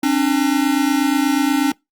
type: tone pair together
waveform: square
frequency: 270 / 298.3 Hz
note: C#4 / D4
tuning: -45 / +27 cents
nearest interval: major second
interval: 172 cents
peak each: -18 dBFS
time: 0.03-1.72 s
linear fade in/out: 5 ms
effects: noise-tail reverb RT60 0.2 s tail -26 dB re dry + Opus 48 kbps